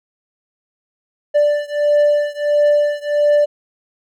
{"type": "beating tone pair", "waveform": "triangle", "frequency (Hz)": [587.3, 588.8], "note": ["D5", "D5"], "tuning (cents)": [0, 4], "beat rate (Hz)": 1.5, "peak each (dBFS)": [-13, -14], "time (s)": [1.34, 3.46], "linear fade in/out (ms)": 20, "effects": []}